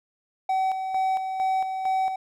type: tone with tremolo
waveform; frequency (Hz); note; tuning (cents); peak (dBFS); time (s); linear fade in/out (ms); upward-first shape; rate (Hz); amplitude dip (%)
triangle; 760; F#5; +46; -19; 0.49-2.16; 5; square; 2.2; 50
effects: none